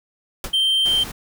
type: noise with exponential decay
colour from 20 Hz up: pink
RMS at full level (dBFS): -24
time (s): 0.44-0.58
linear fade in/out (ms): 2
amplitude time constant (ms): 30
type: tone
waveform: triangle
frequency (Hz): 3136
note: G7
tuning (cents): 0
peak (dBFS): -14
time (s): 0.53-1.04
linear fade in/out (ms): 10
type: noise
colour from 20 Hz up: pink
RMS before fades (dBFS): -33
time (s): 0.85-1.12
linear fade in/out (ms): 10
effects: none